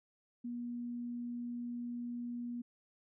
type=tone; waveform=sine; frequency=240.3 Hz; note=B3; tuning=47 cents flat; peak=-38 dBFS; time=0.44-2.62 s; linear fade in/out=10 ms; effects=none